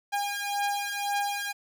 sawtooth beating tone pair, 810 / 811.9 Hz, G#5 / G#5, -43 / -39 cents, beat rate 1.9 Hz, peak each -27 dBFS, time 0.12-1.53 s, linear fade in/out 20 ms, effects none

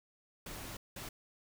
pink noise bursts at uneven times, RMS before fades -45 dBFS, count 2, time 0.46-0.77 / 0.96-1.09 s, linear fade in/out 5 ms, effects none

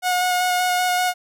sawtooth tone with vibrato, 725 Hz, F#5, 35 cents flat, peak -14 dBFS, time 0.02-1.14 s, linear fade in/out 50 ms, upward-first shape square, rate 5.2 Hz, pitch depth 10 cents each way, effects none

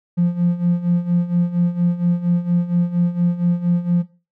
triangle tone with tremolo, 174.61 Hz, F3, in tune, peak -8 dBFS, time 0.17-4.03 s, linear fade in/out 20 ms, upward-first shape sine, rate 4.3 Hz, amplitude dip 85%, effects noise-tail reverb RT60 0.3 s tail -18 dB re dry + tanh soft clip ceiling -10 dBFS

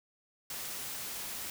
white noise, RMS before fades -40 dBFS, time 0.5-1.5 s, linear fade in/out 2 ms, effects none

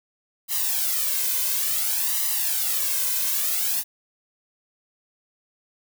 blue noise with flanger, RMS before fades -24 dBFS, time 0.48-3.84 s, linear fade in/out 50 ms, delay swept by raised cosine 1 to 1.98 ms, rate 0.57 Hz, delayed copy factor +1, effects none

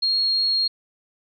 sine tone, 4274 Hz, C8, 36 cents sharp, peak -18 dBFS, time 0.02-0.68 s, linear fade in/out 10 ms, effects none

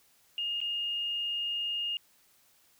sine tone with dropouts, 2839 Hz, F7, 28 cents sharp, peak -30 dBFS, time 0.38-1.97 s, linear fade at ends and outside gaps 1 ms, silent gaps 0.604-0.614 s, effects white hiss -65 dBFS RMS until 2.79 s

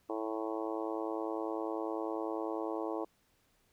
harmonic tone, 110 Hz, A2, in tune, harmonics 3 / 4 / 5 / 6 / 7 / 8 / 9 / 10, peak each -38 / -40 / -42 / -44 / -45 / -46 / -47 / -48 dBFS, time 0.09-3.05 s, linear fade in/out 10 ms, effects pink hiss -72 dBFS RMS until 3.72 s

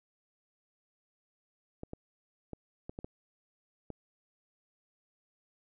clicks, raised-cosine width 2 ms, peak -27 dBFS, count 7, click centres 1.834 / 1.934 / 2.533 / 2.895 / 2.989 / 3.045 / 3.903 s, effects none

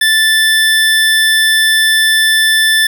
25% pulse tone, 1760 Hz, A6, in tune, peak -4 dBFS, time 0.01-2.87 s, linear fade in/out 5 ms, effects none

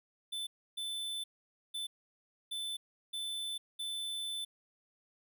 square tone bursts at uneven times, 3520 Hz, A7, in tune, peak -37 dBFS, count 6, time 0.32-0.47 / 0.77-1.24 / 1.74-1.87 / 2.51-2.77 / 3.13-3.58 / 3.79-4.45 s, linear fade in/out 10 ms, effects none

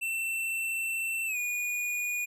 square tone with pitch glide, 2686 to 2449 Hz, E7 to D#7, +32 to -28 cents, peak -30 dBFS, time 0.01-2.26 s, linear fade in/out 20 ms, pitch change -160 cents, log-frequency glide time 1.26-1.37 s, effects none

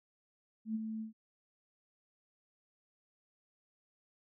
sine tone with ADSR envelope, 220 Hz, A3, in tune, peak -31 dBFS, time 0.65-1.13 s, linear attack 100 ms, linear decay 27 ms, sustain -6 dB, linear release 120 ms, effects none

